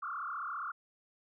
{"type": "tone with frequency modulation", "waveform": "sine", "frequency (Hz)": 1266, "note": "D#6", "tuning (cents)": 30, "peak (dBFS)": -36, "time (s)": [0.02, 0.72], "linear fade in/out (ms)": 10, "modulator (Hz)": 34.9, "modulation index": 4.7, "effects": []}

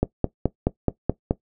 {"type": "click train", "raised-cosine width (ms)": 2, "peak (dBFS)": -5, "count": 7, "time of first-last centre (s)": [0.03, 1.309], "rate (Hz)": 4.69, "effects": ["noise-tail reverb RT60 0.1 s tail -17 dB re dry"]}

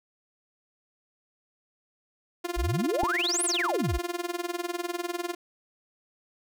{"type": "tone with tremolo", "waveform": "sawtooth", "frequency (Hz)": 349.2, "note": "F4", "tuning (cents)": 0, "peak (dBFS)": -23, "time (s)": [2.44, 5.35], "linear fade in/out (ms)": 10, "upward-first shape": "sine", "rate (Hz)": 20, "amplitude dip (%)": 90}
{"type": "exponential two-way sweep", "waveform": "sine", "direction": "up then down", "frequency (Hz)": [43.36, 11175, 43.36], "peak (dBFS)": -25, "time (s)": [2.56, 3.99], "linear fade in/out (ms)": 20, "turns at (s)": 3.44}
{"type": "clicks", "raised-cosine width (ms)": 2, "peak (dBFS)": -17, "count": 2, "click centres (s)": [3.033, 3.036]}
{"effects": []}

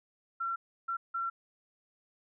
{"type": "tone bursts at uneven times", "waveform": "sine", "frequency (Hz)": 1359, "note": "F6", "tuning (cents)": -48, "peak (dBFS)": -31, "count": 3, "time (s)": [[0.4, 0.56], [0.88, 0.97], [1.14, 1.3]], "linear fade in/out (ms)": 10, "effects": []}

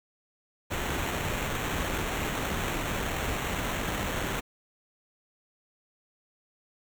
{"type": "noise with sample-and-hold", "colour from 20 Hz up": "pink", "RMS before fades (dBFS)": -31, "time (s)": [0.7, 4.41], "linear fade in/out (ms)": 20, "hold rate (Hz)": 4900, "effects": []}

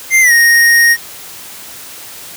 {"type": "tone with pitch glide", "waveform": "square", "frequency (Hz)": [2093, 1864.7], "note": ["C7", "A#6"], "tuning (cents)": [0, 0], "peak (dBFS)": -6, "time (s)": [0.1, 0.97], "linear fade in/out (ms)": 50, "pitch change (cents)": -200, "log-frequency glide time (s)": [0.21, 0.32], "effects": ["white hiss -31 dBFS RMS until 2.36 s", "high-pass 60 Hz 12 dB/octave"]}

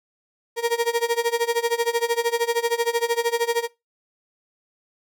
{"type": "tone with tremolo", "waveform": "35% pulse", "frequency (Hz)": 468.2, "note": "A#4", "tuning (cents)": 8, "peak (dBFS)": -15, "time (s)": [0.56, 3.68], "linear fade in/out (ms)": 50, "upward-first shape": "sine", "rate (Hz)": 13, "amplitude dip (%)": 90, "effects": ["noise-tail reverb RT60 0.2 s tail -21 dB re dry"]}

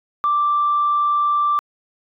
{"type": "tone", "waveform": "sine", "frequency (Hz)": 1174.7, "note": "D6", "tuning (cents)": 0, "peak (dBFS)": -14, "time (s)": [0.24, 1.59], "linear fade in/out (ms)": 0, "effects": ["tanh soft clip ceiling -10 dBFS"]}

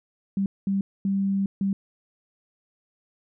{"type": "tone bursts at uneven times", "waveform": "sine", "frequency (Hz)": 196, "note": "G3", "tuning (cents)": 0, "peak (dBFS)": -21, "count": 4, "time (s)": [[0.37, 0.46], [0.67, 0.81], [1.05, 1.46], [1.61, 1.73]], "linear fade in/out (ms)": 2, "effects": []}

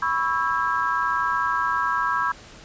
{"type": "chord", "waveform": "sine", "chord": "C# minor seventh", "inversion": "third", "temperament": "equal with one note detuned", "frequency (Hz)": [987.8, 1108.7, 1318.5, 1621.4], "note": ["B5", "C#6", "E6", "G#6"], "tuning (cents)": [0, 0, 0, -42], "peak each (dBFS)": -26, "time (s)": [0.02, 2.32], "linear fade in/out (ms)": 5, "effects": ["pink hiss -45 dBFS RMS until 2.64 s", "resampled to 16000 Hz"]}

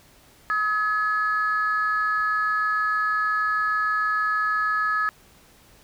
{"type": "tone pair together", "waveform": "sine", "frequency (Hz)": [1273.6, 1700], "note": ["D#6", "G#6"], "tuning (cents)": [40, 40], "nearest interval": "perfect fourth", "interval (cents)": 500, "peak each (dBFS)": [-22, -23], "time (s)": [0.5, 5.09], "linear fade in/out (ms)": 0, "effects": ["tanh soft clip ceiling -14 dBFS", "pink hiss -54 dBFS RMS until 5.83 s"]}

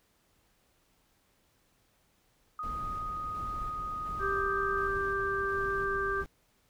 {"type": "tone", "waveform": "sine", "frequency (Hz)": 1244.5, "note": "D#6", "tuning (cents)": 0, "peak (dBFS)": -34, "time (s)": [2.59, 4.88], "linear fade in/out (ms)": 2}
{"type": "noise with tremolo", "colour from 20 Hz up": "brown", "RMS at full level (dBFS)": -42, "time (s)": [2.63, 6.26], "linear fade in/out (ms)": 0, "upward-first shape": "square", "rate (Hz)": 1.4, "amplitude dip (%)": 25}
{"type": "harmonic tone", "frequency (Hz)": 393.3, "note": "G4", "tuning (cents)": 6, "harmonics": [1, 3, 4], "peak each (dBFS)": [-33, -33, -33], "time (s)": [4.19, 6.25], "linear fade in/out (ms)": 50}
{"effects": ["pink hiss -70 dBFS RMS until 6.69 s"]}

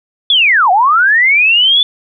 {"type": "linear two-way sweep", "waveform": "sine", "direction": "down then up", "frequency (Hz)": [3504, 698.5, 3504], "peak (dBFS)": -6, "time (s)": [0.3, 1.83], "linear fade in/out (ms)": 2, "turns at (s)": 0.71, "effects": []}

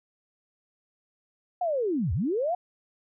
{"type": "linear two-way sweep", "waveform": "sine", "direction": "down then up", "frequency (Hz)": [738, 69.8, 738], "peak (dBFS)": -24, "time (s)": [1.61, 2.55], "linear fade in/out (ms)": 5, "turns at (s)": 2.13, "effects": []}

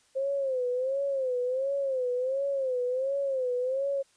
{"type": "tone with vibrato", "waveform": "sine", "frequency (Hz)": 525, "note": "C5", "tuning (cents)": 6, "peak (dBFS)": -26, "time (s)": [0.15, 4.03], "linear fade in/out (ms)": 20, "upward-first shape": "sine", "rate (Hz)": 1.4, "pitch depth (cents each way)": 110, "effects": ["white hiss -65 dBFS RMS until 4.16 s", "resampled to 22050 Hz"]}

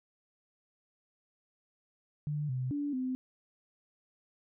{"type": "tone with pitch steps", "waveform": "sine", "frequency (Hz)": [148.6, 128.1, 288.9, 256.8], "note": ["D3", "C3", "D4", "C4"], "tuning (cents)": [21, -36, -28, -32], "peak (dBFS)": -31, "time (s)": [2.27, 3.15], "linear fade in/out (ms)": 0, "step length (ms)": 220, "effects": []}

